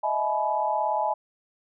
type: chord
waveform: sine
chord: E major seventh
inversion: third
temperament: equal with one note detuned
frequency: 622.3 / 659.3 / 851.5 / 987.8 Hz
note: D#5 / E5 / G#5 / B5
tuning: 0 / 0 / +43 / 0 cents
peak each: -30 / -31 / -25 / -30 dBFS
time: 0.03-1.14 s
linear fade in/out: 10 ms
effects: none

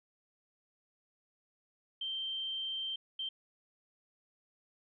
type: tone bursts at uneven times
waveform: sine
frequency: 3136 Hz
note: G7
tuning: in tune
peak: -35 dBFS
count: 2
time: 2.01-2.96 / 3.19-3.29 s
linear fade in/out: 5 ms
effects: none

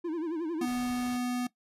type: tone with vibrato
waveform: triangle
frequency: 327 Hz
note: E4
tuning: 14 cents flat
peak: -28 dBFS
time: 0.04-0.66 s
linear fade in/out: 10 ms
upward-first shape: sine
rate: 11 Hz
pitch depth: 120 cents each way
type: tone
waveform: square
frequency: 246.9 Hz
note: B3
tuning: in tune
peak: -30 dBFS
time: 0.61-1.47 s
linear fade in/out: 5 ms
type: noise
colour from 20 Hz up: pink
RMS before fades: -48 dBFS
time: 0.67-1.17 s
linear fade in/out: 2 ms
effects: noise-tail reverb RT60 0.1 s tail -18 dB re dry + resampled to 32000 Hz

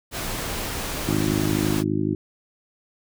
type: noise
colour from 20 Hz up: pink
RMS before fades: -29 dBFS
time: 0.11-1.84 s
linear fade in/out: 50 ms
type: harmonic tone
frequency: 51.91 Hz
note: G#1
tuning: in tune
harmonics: 2 / 3 / 4 / 5 / 6 / 7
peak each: -29 / -28 / -29 / -29 / -25 / -29 dBFS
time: 1.07-2.15 s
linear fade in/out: 5 ms
effects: none

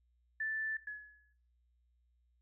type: tone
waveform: sine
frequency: 1760 Hz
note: A6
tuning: in tune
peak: -34 dBFS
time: 0.4-0.77 s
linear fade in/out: 5 ms
type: tone with exponential decay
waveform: sine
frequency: 1698 Hz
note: G#6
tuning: 38 cents sharp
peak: -37 dBFS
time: 0.87-1.33 s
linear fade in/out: 5 ms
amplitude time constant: 100 ms
effects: noise-tail reverb RT60 0.5 s tail -17 dB re dry + added 60 Hz sine -70 dBFS peak until 2.41 s

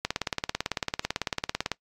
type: click train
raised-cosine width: 0.2 ms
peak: -9 dBFS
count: 31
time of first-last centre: 0.05-1.717 s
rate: 18 Hz
effects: noise-tail reverb RT60 0.1 s tail -23 dB re dry + AAC 64 kbps

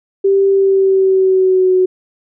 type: tone with pitch glide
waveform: sine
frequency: 392 to 370 Hz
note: G4 to F#4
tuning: 0 to 0 cents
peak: -8 dBFS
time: 0.24-1.86 s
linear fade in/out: 10 ms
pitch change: -100 cents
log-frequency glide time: 0.49-1.74 s
effects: none

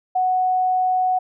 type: tone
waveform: sine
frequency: 740 Hz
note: F#5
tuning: in tune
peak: -16 dBFS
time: 0.15-1.19 s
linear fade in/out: 10 ms
effects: none

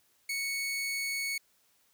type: tone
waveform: sawtooth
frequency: 2217 Hz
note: C#7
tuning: in tune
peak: -28 dBFS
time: 0.29-1.38 s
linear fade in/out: 5 ms
effects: white hiss -69 dBFS RMS until 1.93 s

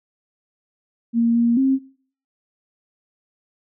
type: tone with pitch steps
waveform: sine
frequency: 232.5 / 235 / 266.9 Hz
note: A#3 / A#3 / C4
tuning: -4 / +14 / +35 cents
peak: -14 dBFS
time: 1.13-1.79 s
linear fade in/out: 50 ms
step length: 220 ms
effects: noise-tail reverb RT60 0.5 s tail -21 dB re dry

